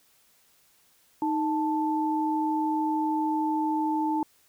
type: tone pair together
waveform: sine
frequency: 311.1 / 879.9 Hz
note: D#4 / A5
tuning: 0 / 0 cents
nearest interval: octave + tritone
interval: 1800 cents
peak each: -26 / -27 dBFS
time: 1.22-4.23 s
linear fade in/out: 2 ms
effects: white hiss -63 dBFS RMS until 4.48 s